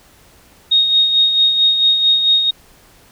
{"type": "tone with tremolo", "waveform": "sine", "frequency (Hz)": 3729, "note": "A#7", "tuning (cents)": 0, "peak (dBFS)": -8, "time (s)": [0.71, 2.51], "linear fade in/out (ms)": 10, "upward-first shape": "sine", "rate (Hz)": 4.5, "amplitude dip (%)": 50, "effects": ["pink hiss -48 dBFS RMS until 3.11 s"]}